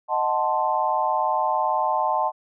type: chord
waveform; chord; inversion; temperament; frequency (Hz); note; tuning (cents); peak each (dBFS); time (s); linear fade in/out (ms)
sine; D# diminished seventh; none; equal; 622.3 / 740 / 880 / 1046.5; D#5 / F#5 / A5 / C6; 0 / 0 / 0 / 0; -27 / -26 / -23 / -26; 0.08-2.32; 50
effects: none